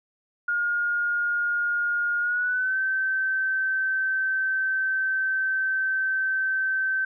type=tone with pitch glide; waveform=sine; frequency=1425 to 1545 Hz; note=F6 to G6; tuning=+34 to -26 cents; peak=-22 dBFS; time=0.48-7.05 s; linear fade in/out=5 ms; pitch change=+140 cents; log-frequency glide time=2.2-2.78 s; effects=none